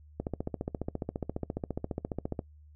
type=click train; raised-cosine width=2 ms; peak=-19 dBFS; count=33; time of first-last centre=0.2-2.392 s; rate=14.6 Hz; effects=noise-tail reverb RT60 0.1 s tail -22 dB re dry + added 75 Hz sine -52 dBFS peak until 2.75 s